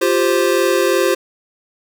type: chord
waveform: square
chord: F suspended second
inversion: none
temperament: equal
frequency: 349.2 / 392 / 523.3 Hz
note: F4 / G4 / C5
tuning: 0 / 0 / 0 cents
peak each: -18 dBFS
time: 0.01-1.15 s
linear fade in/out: 10 ms
effects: none